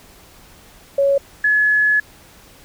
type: tone pair in turn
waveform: sine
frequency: 556 / 1703.1 Hz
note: C#5 / G#6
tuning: +5 / +43 cents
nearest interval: octave + perfect fifth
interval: 1938 cents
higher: second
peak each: -12 dBFS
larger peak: neither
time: 0.98-1.18 / 1.44-2 s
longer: second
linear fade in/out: 5 ms
effects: pink hiss -46 dBFS RMS until 2.64 s